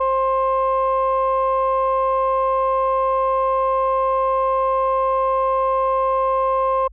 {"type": "tone pair together", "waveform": "sine", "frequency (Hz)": [529, 1058], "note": ["C5", "C6"], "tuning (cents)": [19, 19], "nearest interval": "octave", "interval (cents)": 1200, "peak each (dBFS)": [-18, -17], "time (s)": [0, 6.88], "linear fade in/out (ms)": 10, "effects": ["tanh soft clip ceiling -11 dBFS", "added 50 Hz sine -41 dBFS peak until 6.92 s"]}